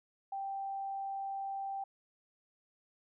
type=tone; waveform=sine; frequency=784 Hz; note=G5; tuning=in tune; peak=-36 dBFS; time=0.32-1.84 s; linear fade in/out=5 ms; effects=none